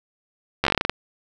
slowing click train, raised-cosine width 0.3 ms, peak -3 dBFS, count 11, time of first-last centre 0.64-0.896 s, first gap 12 ms, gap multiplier 1.16, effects none

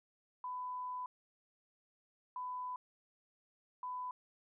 sine tone bursts at uneven times, 1000 Hz, B5, 21 cents sharp, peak -39 dBFS, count 3, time 0.44-1.06 / 2.36-2.76 / 3.83-4.11 s, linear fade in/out 2 ms, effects none

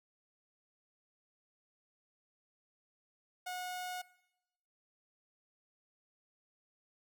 sawtooth tone, 727 Hz, F#5, 31 cents flat, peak -35 dBFS, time 3.46-4.02 s, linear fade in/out 10 ms, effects noise-tail reverb RT60 0.9 s tail -20 dB re dry

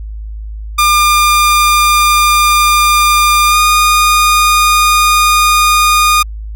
sawtooth tone with pitch glide, 1202 to 1223.7 Hz, D6 to D#6, +40 to -29 cents, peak -3 dBFS, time 0.78-6.23 s, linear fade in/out 10 ms, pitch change +31 cents, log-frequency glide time 3.47-3.58 s, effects added 53 Hz sine -21 dBFS peak until 6.55 s

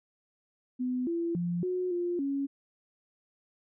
sine tone with pitch steps, 251.6 / 338.1 / 173.7 / 364.6 / 350.3 / 277.6 Hz, B3 / E4 / F3 / F#4 / F4 / C#4, +32 / +44 / -9 / -25 / +5 / +3 cents, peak -28 dBFS, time 0.79-2.47 s, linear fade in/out 20 ms, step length 280 ms, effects none

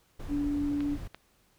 brown noise, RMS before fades -39 dBFS, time 0.19-1.08 s, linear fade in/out 10 ms
sine tone, 288.7 Hz, D4, 30 cents flat, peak -27 dBFS, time 0.28-0.98 s, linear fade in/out 50 ms
clicks, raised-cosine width 0.3 ms, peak -26 dBFS, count 2, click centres 0.806 / 1.146 s
effects pink hiss -67 dBFS RMS until 1.58 s

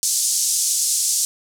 pink band-pass noise, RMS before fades -20 dBFS, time 0.03-1.25 s, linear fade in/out 0 ms, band 5700 to 10000 Hz, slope 24 dB/octave, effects none

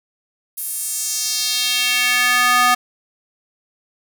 square tone with high-pass filter sweep, 246.9 Hz, B3, in tune, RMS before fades -18 dBFS, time 0.57-2.75 s, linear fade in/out 10 ms, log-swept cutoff 12000 to 1000 Hz, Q 1.9, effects none

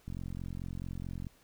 click train, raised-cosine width 5 ms, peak -28 dBFS, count 54, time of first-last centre 0.08-1.268 s, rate 44.6 Hz, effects pink hiss -65 dBFS RMS until 1.43 s

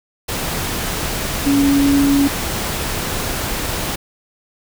sine tone in noise, 280.6 Hz, C#4, 21 cents sharp, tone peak -11 dBFS, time 1.46-2.28 s, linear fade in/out 10 ms, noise pink, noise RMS -22 dBFS, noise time 0.28-3.96 s, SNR +8 dB, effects none

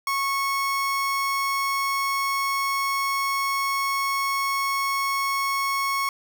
30% pulse tone, 1100 Hz, C#6, 14 cents flat, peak -20 dBFS, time 0.07-6.09 s, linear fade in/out 2 ms, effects none

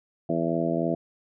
harmonic tone, 83.2 Hz, E2, 17 cents sharp, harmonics 2 / 3 / 4 / 5 / 6 / 7 / 8, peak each -30 / -30 / -29 / -35 / -34 / -33 / -29 dBFS, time 0.29-0.95 s, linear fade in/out 5 ms, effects none

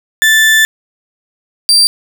35% pulse tone pair in turn, 1760 / 4699 Hz, A6 / D8, 0 / 0 cents, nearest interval octave + perfect fourth, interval 1700 cents, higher second, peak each -4 dBFS, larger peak neither, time 0.22-0.65 / 1.69-1.87 s, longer first, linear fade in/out 0 ms, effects 7-bit

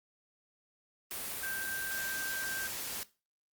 sine tone in noise, 1570 Hz, G6, 2 cents sharp, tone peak -36 dBFS, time 1.43-2.67 s, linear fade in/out 0 ms, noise white, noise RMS -39 dBFS, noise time 1.11-3.03 s, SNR 0 dB, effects noise-tail reverb RT60 0.3 s tail -18 dB re dry + Opus 32 kbps

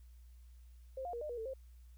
sine tone with pitch steps, 527 / 707 / 473.7 / 604 / 481 / 445.6 / 529 Hz, C5 / F5 / A#4 / D5 / B4 / A4 / C5, +12 / +21 / +28 / +48 / -46 / +22 / +19 cents, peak -39 dBFS, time 0.97-1.537 s, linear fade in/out 5 ms, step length 81 ms, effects added 60 Hz sine -54 dBFS peak until 1.97 s + white hiss -75 dBFS RMS until 1.97 s

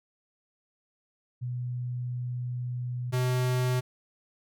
sine / square tone pair in turn, 123.47 / 126.28 Hz, B2 / B2, 0 / +39 cents, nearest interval unison, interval 39 cents, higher second, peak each -30 / -25 dBFS, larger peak second, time 1.41-3.12 / 3.12-3.81 s, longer first, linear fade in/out 20 ms, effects none

